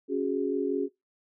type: chord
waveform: sine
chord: C# suspended fourth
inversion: none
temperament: equal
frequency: 277.2 / 370 / 415.3 Hz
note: C#4 / F#4 / G#4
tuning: 0 / 0 / 0 cents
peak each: -30 dBFS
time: 0.08-0.89 s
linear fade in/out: 50 ms
effects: noise-tail reverb RT60 0.2 s tail -24 dB re dry